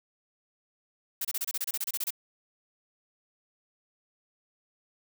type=noise bursts; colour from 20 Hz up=blue; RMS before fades=-31 dBFS; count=14; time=1.21-2.106 s; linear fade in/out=5 ms; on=38 ms; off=28 ms; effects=none